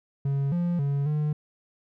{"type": "tone with pitch steps", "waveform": "triangle", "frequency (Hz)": [138.8, 174, 140.8, 150.6], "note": ["C#3", "F3", "C#3", "D3"], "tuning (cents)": [3, -6, 27, 44], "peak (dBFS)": -21, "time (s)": [0.25, 1.33], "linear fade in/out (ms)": 5, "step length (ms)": 270, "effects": []}